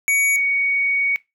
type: tone pair in turn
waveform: square / sine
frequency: 2250 / 2238 Hz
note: C#7 / C#7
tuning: +25 / +16 cents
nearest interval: unison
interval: 9 cents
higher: first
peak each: -16 dBFS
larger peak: neither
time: 0.08-0.36 / 0.36-1.16 s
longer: second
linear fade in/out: 0 ms
effects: noise-tail reverb RT60 0.2 s tail -20 dB re dry